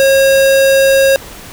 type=tone; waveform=square; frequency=542 Hz; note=C#5; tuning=39 cents flat; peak=-7 dBFS; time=0-1.16 s; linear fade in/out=0 ms; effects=pink hiss -32 dBFS RMS until 1.52 s